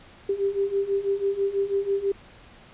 sine beating tone pair, 392 / 398.1 Hz, G4 / G4, 0 / +27 cents, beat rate 6.1 Hz, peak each -27 / -24 dBFS, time 0.29-2.12 s, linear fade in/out 5 ms, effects pink hiss -50 dBFS RMS until 2.73 s + resampled to 8000 Hz

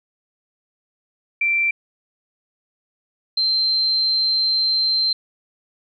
sine tone pair in turn, 2349 / 4127 Hz, D7 / C8, 0 / -25 cents, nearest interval minor seventh, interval 975 cents, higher second, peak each -16 dBFS, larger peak neither, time 1.41-1.71 / 3.37-5.13 s, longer second, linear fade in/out 5 ms, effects none

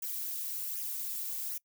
violet noise with flanger, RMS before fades -37 dBFS, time 0.02-1.58 s, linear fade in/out 5 ms, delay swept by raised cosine 0.23 to 3.53 ms, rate 1.3 Hz, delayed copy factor -0.6, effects noise-tail reverb RT60 0.1 s tail -23 dB re dry

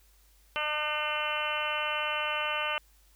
harmonic tone, 301.6 Hz, D4, 46 cents sharp, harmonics 2 / 3 / 4 / 5 / 6 / 7 / 8 / 9 / 10, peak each -37 / -38 / -35 / -37 / -45 / -39 / -40 / -35 / -36 dBFS, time 0.56-2.78 s, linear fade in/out 0 ms, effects added 50 Hz sine -60 dBFS peak until 3.15 s + white hiss -65 dBFS RMS until 3.15 s

